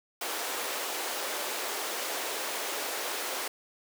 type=high-pass noise; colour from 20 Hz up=pink; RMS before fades=-34 dBFS; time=0.21-3.48 s; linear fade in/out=5 ms; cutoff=380 Hz; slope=24 dB/octave; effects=none